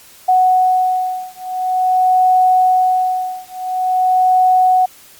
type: beating tone pair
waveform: sine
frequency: 740 / 740.47 Hz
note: F#5 / F#5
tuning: 0 / +1 cents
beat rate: 0.47 Hz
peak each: -14 dBFS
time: 0.28-4.86 s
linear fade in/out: 10 ms
effects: white hiss -43 dBFS RMS until 5.19 s + Opus 48 kbps